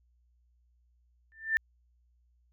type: tone with exponential growth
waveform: sine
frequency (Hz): 1783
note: A6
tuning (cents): +22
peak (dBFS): -20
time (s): 1.32-1.57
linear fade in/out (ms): 0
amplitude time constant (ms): 53
effects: added 60 Hz sine -65 dBFS peak until 2.52 s